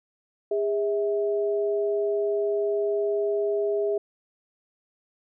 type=tone pair together; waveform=sine; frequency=408.3 / 649 Hz; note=G#4 / E5; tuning=-29 / -27 cents; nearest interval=minor sixth; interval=802 cents; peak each=-23 / -29 dBFS; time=0.51-3.98 s; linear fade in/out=5 ms; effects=none